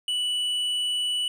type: tone with hard clipping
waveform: sine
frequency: 2960 Hz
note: F#7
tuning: in tune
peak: -25 dBFS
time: 0.08-1.28 s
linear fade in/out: 2 ms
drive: 5 dB
effects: none